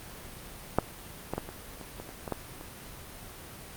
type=clicks; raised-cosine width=1 ms; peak=-7 / -16 / -16 / -25 / -27 / -24 / -29 / -21 / -15 / -30 dBFS; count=10; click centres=0.786 / 1.336 / 1.38 / 1.49 / 1.813 / 2 / 2.091 / 2.278 / 2.323 / 2.611 s; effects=pink hiss -45 dBFS RMS until 3.76 s + Opus 32 kbps